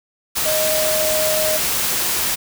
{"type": "tone in noise", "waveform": "sine", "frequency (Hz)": 622.3, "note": "D#5", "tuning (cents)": 0, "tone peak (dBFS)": -19, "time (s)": [0.45, 1.58], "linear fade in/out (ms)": 20, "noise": "white", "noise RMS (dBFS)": -20, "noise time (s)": [0.35, 2.36], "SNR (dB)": -2, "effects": []}